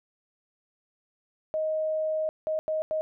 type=tone bursts at uneven times; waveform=sine; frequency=626 Hz; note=D#5; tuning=10 cents sharp; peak=-25 dBFS; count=4; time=1.54-2.29 / 2.47-2.59 / 2.68-2.82 / 2.91-3.01 s; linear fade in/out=0 ms; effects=none